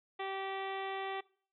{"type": "harmonic tone", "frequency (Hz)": 387.3, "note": "G4", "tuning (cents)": -21, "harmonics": [1, 2, 3, 4, 5, 6, 7, 8, 9, 10], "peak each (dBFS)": [-41, -40, -45, -55, -46, -50, -53, -54, -52, -64], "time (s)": [0.19, 1.21], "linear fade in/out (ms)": 10, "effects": ["noise-tail reverb RT60 0.5 s tail -22 dB re dry"]}